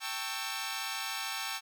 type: chord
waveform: 10% pulse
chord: A dominant seventh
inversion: third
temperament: equal with one note detuned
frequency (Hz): 784 / 896.9 / 1108.7 / 1318.5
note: G5 / A5 / C#6 / E6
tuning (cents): 0 / +33 / 0 / 0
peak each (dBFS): -32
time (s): 0-1.61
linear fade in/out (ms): 50
effects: none

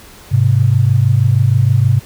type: tone pair together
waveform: sine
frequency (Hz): 103.65 / 130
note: G#2 / C3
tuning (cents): -3 / -11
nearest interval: major third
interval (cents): 392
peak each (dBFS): -11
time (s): 0.31-2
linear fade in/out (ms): 20
effects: pink hiss -39 dBFS RMS until 2.05 s

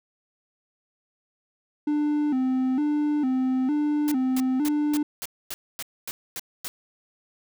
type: tone with vibrato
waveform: triangle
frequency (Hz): 277.2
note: C#4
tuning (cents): 0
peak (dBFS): -19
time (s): 1.87-5.03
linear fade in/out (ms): 5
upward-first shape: square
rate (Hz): 1.1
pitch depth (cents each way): 120
type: noise bursts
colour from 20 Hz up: white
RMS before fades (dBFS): -33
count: 10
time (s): 4.08-6.68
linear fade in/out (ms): 0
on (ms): 35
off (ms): 250
effects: none

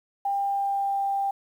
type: tone with pitch glide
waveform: sine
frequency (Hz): 797 to 791.5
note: G5 to G5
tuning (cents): +28 to +17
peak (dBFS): -23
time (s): 0.25-1.31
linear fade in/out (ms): 5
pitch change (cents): -11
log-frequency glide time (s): 0.37-1.03
effects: 9-bit

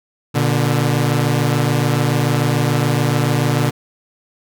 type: tone pair together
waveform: sawtooth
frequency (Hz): 119.91 / 146.83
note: A#2 / D3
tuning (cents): +49 / 0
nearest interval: major third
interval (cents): 351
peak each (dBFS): -13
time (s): 0.34-3.71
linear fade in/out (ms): 20
effects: none

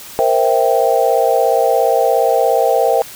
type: chord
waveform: sine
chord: C dominant seventh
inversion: third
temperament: equal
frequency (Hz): 466.2 / 523.3 / 659.3 / 784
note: Bb4 / C5 / E5 / G5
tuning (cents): 0 / 0 / 0 / 0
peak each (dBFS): -16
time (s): 0.19-3.02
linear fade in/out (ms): 0
effects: white hiss -34 dBFS RMS until 3.15 s

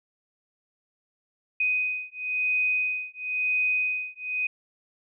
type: beating tone pair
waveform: sine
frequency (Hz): 2500 / 2500.98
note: D#7 / D#7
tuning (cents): +8 / +8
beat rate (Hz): 0.98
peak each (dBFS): -27 / -27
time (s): 1.6-4.47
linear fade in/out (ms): 5
effects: none

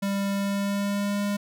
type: tone with pitch glide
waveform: square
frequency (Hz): 198.4 to 203.2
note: G3 to G#3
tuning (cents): +21 to -38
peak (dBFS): -25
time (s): 0.02-1.37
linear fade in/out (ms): 10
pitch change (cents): +41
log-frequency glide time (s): 0.33-1.23
effects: none

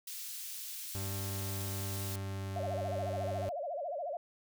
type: high-pass noise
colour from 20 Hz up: white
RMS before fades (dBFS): -43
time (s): 0.07-2.16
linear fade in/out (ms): 5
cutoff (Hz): 3100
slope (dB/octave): 12
type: tone with pitch glide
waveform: 40% pulse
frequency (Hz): 97.6 to 96.81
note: G2 to G2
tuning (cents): -7 to -21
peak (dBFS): -36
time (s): 0.95-3.49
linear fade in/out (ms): 0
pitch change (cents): -14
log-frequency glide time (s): 2.14-2.69
type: tone with vibrato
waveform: sine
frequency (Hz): 630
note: D#5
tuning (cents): +21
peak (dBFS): -35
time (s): 2.56-4.17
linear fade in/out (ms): 2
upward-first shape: sine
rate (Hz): 14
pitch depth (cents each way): 230
effects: none

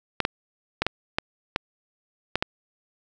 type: clicks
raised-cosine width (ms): 0.3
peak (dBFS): -6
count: 8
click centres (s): 0.203 / 0.251 / 0.82 / 0.866 / 1.185 / 1.561 / 2.356 / 2.425
effects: none

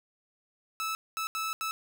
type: tone bursts at uneven times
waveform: sawtooth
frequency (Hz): 1308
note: E6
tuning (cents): -14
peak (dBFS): -27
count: 4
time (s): 0.8-0.95 / 1.17-1.27 / 1.35-1.53 / 1.61-1.71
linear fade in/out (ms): 0
effects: none

